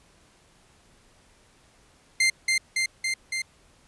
sawtooth tone with echo, 2093 Hz, C7, in tune, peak -15 dBFS, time 2.2-2.3 s, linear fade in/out 5 ms, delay 280 ms, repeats 4, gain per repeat -2 dB, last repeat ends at 3.42 s, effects pink hiss -59 dBFS RMS until 3.87 s + resampled to 24000 Hz

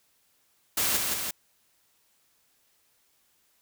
white noise with echo, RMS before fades -26 dBFS, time 0.77-0.97 s, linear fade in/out 5 ms, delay 170 ms, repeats 2, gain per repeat -3 dB, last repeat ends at 1.31 s, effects white hiss -68 dBFS RMS until 3.61 s

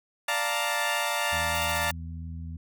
15% pulse chord, Bb major seventh, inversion first, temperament equal, 587.3 / 698.5 / 880 / 932.3 Hz, D5 / F5 / A5 / Bb5, 0 / 0 / 0 / 0 cents, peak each -25 dBFS, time 0.28-1.91 s, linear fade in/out 5 ms
harmonic tone, 82.41 Hz, E2, in tune, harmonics 1 / 2 / 3, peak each -35 / -41 / -47 dBFS, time 1.32-2.57 s, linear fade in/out 5 ms
blue noise bursts, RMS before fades -38 dBFS, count 6, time 1.55-1.915 s, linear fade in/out 2 ms, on 35 ms, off 31 ms
effects none

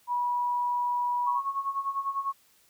sine tone, 973 Hz, B5, 26 cents flat, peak -25 dBFS, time 0.07-1.41 s, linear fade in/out 50 ms
sine tone with tremolo, 1100 Hz, C#6, 14 cents flat, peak -25 dBFS, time 1.26-2.33 s, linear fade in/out 20 ms, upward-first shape sine, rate 10 Hz, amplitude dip 75%
effects white hiss -63 dBFS RMS until 2.69 s

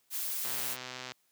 blue noise, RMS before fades -35 dBFS, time 0.1-0.77 s, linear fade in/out 50 ms
click train, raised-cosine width 0.2 ms, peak -23 dBFS, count 86, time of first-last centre 0.45-1.119 s, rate 127 Hz
effects white hiss -72 dBFS RMS until 1.31 s + high-pass 100 Hz 12 dB/octave

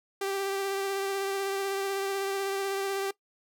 sawtooth tone with vibrato, 392 Hz, G4, in tune, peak -25 dBFS, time 0.21-3.11 s, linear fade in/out 5 ms, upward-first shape triangle, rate 16 Hz, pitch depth 22 cents each way, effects noise-tail reverb RT60 0.1 s tail -20 dB re dry

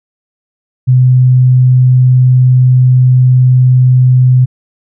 sine tone, 127.2 Hz, C3, 48 cents flat, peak -3 dBFS, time 0.87-4.46 s, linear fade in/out 20 ms, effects none

